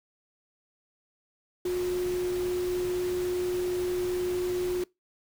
sine tone in noise, 360.4 Hz, F#4, 45 cents flat, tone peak -26 dBFS, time 1.65-4.84 s, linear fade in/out 5 ms, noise pink, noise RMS -41 dBFS, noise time 1.65-4.84 s, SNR +12 dB, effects noise-tail reverb RT60 0.2 s tail -23 dB re dry

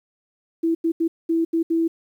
sine tone bursts at uneven times, 329.6 Hz, E4, in tune, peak -17 dBFS, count 6, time 0.63-0.75 / 0.84-0.92 / 1-1.08 / 1.29-1.45 / 1.53-1.63 / 1.7-1.88 s, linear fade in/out 10 ms, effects 9-bit

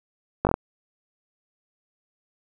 slowing click train, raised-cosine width 1 ms, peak -6 dBFS, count 5, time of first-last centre 0.45-0.541 s, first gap 19 ms, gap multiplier 1.12, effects 8-bit

